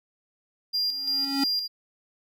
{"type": "tone with tremolo", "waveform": "triangle", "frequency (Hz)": 4800, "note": "D8", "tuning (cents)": 37, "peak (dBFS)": -22, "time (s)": [0.73, 1.68], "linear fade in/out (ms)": 20, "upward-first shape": "square", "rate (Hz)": 2.9, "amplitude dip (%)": 50}
{"type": "tone with exponential growth", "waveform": "square", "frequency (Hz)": 275.7, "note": "C#4", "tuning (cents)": -9, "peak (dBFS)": -22, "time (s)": [0.88, 1.44], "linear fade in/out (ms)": 5, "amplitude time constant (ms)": 120}
{"effects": []}